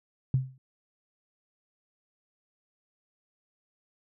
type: tone with exponential decay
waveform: sine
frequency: 130.81 Hz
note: C3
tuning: in tune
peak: -18 dBFS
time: 0.34-0.58 s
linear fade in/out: 2 ms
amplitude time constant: 51 ms
effects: none